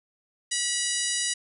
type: harmonic tone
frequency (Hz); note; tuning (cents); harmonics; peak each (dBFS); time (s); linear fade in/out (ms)
971; B5; -30; 2 / 3 / 4 / 5 / 6 / 7 / 8 / 9 / 10; -34 / -34 / -34 / -34 / -34 / -34 / -34 / -34 / -34; 0.51-1.34; 10
effects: none